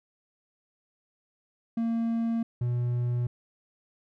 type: tone pair in turn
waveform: triangle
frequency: 229.5 / 121.57 Hz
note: A#3 / B2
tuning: -27 / -27 cents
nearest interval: major seventh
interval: 1100 cents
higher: first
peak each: -23 dBFS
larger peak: neither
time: 1.77-2.43 / 2.61-3.27 s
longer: neither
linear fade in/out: 5 ms
effects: none